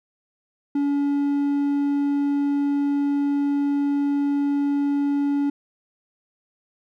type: tone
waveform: triangle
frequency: 284.3 Hz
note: C#4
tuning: 44 cents sharp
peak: -17 dBFS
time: 0.75-5.5 s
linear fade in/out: 5 ms
effects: none